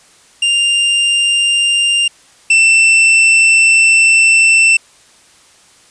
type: tone pair in turn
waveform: 45% pulse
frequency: 2794 / 2677 Hz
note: F7 / E7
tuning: 0 / +26 cents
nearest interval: minor second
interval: 74 cents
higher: first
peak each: -10 / -6 dBFS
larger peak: second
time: 0.42-2.08 / 2.5-4.77 s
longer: second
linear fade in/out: 5 ms
effects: white hiss -46 dBFS RMS until 5.9 s + resampled to 22050 Hz